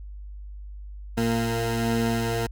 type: tone pair together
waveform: 20% pulse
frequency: 115.67 / 230 Hz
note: A#2 / A#3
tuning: -13 / -23 cents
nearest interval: octave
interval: 1190 cents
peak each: -21 dBFS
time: 1.17-2.47 s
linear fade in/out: 10 ms
effects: added 50 Hz sine -36 dBFS peak until 2.51 s